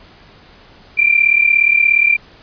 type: tone pair together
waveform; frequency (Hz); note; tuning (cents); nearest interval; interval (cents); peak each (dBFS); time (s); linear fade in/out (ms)
sine; 2349 / 2386; D7 / D7; 0 / +27; unison; 27; -12; 0.97-2.17; 20
effects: pink hiss -44 dBFS RMS until 2.42 s + resampled to 11025 Hz